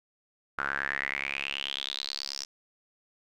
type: tone with band-pass filter sweep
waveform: sawtooth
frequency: 69.3 Hz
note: C#2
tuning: in tune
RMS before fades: -34 dBFS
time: 0.58-2.45 s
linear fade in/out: 5 ms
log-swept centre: 1400 to 5500 Hz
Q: 7.7
effects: none